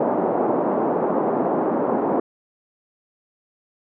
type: band-pass noise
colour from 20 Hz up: pink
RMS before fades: -21 dBFS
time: 0-2.2 s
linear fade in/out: 5 ms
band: 230 to 920 Hz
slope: 24 dB/octave
effects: none